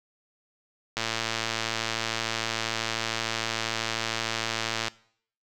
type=click train; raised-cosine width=0.2 ms; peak=-10 dBFS; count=443; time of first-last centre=0.97-4.882 s; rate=113 Hz; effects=noise-tail reverb RT60 0.6 s tail -21 dB re dry